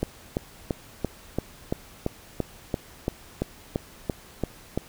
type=click train; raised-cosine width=2 ms; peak=-11 dBFS; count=15; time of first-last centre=0.03-4.776 s; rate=2.95 Hz; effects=pink hiss -49 dBFS RMS until 4.88 s